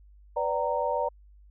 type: tone cluster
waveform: sine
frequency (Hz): 498.9 / 586 / 762 / 927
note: B4 / D5 / G5 / A#5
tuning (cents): +17 / -4 / -49 / -10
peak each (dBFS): -31 / -29 / -36 / -29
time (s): 0.36-1.09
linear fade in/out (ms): 10
effects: added 50 Hz sine -51 dBFS peak until 1.5 s